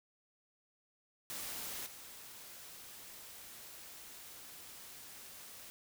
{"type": "noise with level steps", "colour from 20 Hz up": "white", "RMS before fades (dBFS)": [-43, -52], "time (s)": [1.3, 5.7], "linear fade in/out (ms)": 0, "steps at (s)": 1.86, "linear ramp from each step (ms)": 5, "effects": []}